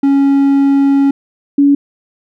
triangle / sine tone pair in turn, 277.2 / 282.9 Hz, C#4 / C#4, 0 / +35 cents, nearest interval unison, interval 35 cents, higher second, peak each -5 dBFS, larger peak neither, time 0.03-1.11 / 1.58-1.75 s, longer first, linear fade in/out 5 ms, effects none

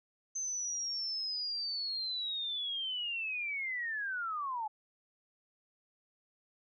sine linear sweep, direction down, 6240 to 832 Hz, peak -34 dBFS, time 0.35-4.68 s, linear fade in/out 10 ms, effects none

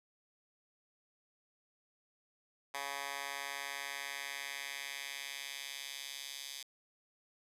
10% pulse tone with high-pass filter sweep, 140 Hz, C#3, 18 cents sharp, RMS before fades -43 dBFS, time 2.74-6.63 s, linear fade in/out 5 ms, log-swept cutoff 1100 to 3800 Hz, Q 1.3, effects resampled to 32000 Hz

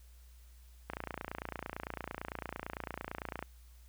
click train, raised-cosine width 0.5 ms, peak -23 dBFS, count 74, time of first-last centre 0.9-3.426 s, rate 28.9 Hz, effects added 60 Hz sine -54 dBFS peak until 3.88 s + white hiss -67 dBFS RMS until 3.88 s

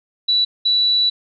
sine tone pair in turn, 3945 / 3945 Hz, B7 / B7, -3 / -3 cents, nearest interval unison, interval 0 cents, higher neither, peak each -13 dBFS, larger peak neither, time 0.28-0.45 / 0.65-1.1 s, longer second, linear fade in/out 10 ms, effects none

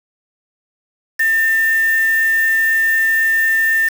sine tone with quantisation, 1798 Hz, A6, 37 cents sharp, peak -12 dBFS, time 1.19-3.89 s, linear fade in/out 10 ms, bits 4, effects none

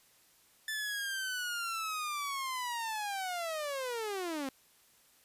sawtooth linear sweep, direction down, 1760 to 258.5 Hz, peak -31 dBFS, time 0.68-4.49 s, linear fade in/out 2 ms, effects white hiss -65 dBFS RMS until 5.24 s + resampled to 32000 Hz

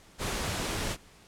pink noise, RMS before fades -32 dBFS, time 0.18-0.97 s, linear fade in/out 50 ms, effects pink hiss -56 dBFS RMS until 1.27 s + low-pass 10000 Hz 12 dB/octave

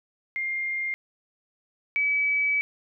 sine tone pair in turn, 2114 / 2288 Hz, C7 / D7, +17 / -46 cents, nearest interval minor second, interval 137 cents, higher second, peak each -26 / -21 dBFS, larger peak second, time 0.36-0.94 / 1.96-2.61 s, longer second, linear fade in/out 0 ms, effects none

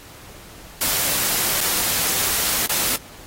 white noise with dropouts, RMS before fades -21 dBFS, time 0.81-2.96 s, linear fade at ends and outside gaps 2 ms, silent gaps 1.606-1.61 / 2.663-2.693 s, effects pink hiss -43 dBFS RMS until 3.26 s + AAC 48 kbps

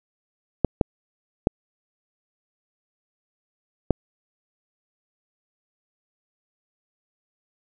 clicks, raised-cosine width 2 ms, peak -3 dBFS, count 4, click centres 0.647 / 0.812 / 1.471 / 3.907 s, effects none

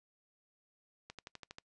accelerating click train, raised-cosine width 0.2 ms, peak -29 dBFS, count 7, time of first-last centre 1.1-1.584 s, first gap 87 ms, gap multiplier 0.97, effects noise-tail reverb RT60 0.1 s tail -25 dB re dry + resampled to 22050 Hz

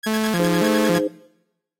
sawtooth tone bursts, 1660 Hz, G#6, 1 cent flat, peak -23 dBFS, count 10, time 0.03-0.987 s, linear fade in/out 10 ms, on 48 ms, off 53 ms
sawtooth tone with vibrato, 194.5 Hz, G3, 13 cents flat, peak -15 dBFS, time 0.06-0.99 s, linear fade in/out 10 ms, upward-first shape square, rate 1.8 Hz, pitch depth 200 cents each way
harmonic tone, 103.4 Hz, G#2, 7 cents flat, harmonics 3 / 4 / 5, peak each -23 / -26 / -22 dBFS, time 0.39-1.08 s, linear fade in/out 10 ms
effects noise-tail reverb RT60 0.9 s tail -20 dB re dry + AAC 48 kbps

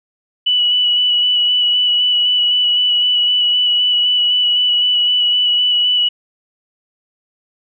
sine tone with vibrato, 2952 Hz, F#7, 5 cents flat, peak -11 dBFS, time 0.46-6.09 s, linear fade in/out 10 ms, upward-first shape square, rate 3.9 Hz, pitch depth 13 cents each way, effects none

